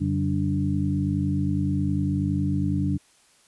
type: tone cluster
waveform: sine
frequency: 89.8 / 142 / 191.6 / 290.7 Hz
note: F2 / C#3 / G3 / D4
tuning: +49 / +42 / -39 / -18 cents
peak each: -27 dBFS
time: 0-2.98 s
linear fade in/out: 20 ms
effects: white hiss -59 dBFS RMS until 3.47 s + resampled to 24000 Hz